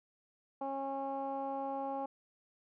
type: tone with low-pass filter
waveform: 15% pulse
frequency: 273 Hz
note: C#4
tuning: 26 cents flat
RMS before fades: -38 dBFS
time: 0.61-2.06 s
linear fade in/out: 5 ms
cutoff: 830 Hz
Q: 2.7
effects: none